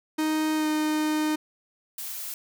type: tone with pitch glide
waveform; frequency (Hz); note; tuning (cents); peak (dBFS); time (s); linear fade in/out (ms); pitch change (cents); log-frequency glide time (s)
45% pulse; 311.1 to 307.2; D#4 to D#4; 0 to -22; -23; 0.18-1.36; 10; -22; 0.55-0.67
type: noise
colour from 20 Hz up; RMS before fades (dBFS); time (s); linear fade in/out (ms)
blue; -35; 1.98-2.34; 2
effects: none